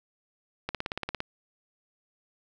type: click train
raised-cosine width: 0.3 ms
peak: -15 dBFS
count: 10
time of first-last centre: 0.69-1.204 s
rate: 17.5 Hz
effects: none